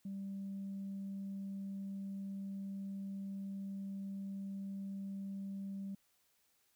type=tone; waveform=sine; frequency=196 Hz; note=G3; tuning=in tune; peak=-39 dBFS; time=0.05-5.95 s; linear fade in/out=5 ms; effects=tanh soft clip ceiling -37 dBFS + white hiss -75 dBFS RMS until 6.75 s